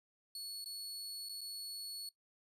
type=tone with dropouts; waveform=sawtooth; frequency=4396 Hz; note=C#8; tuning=15 cents flat; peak=-40 dBFS; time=0.35-2.09 s; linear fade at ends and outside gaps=2 ms; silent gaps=0.644-0.658 / 1.288-1.293 / 1.409-1.413 s; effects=noise-tail reverb RT60 0.1 s tail -17 dB re dry + resampled to 32000 Hz